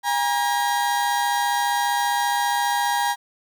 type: tone pair together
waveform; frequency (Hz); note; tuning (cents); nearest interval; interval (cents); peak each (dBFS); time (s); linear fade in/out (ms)
35% pulse; 814 / 948.9; G#5 / A#5; -35 / +31; minor third; 266; -21; 0.03-3.16; 50
effects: none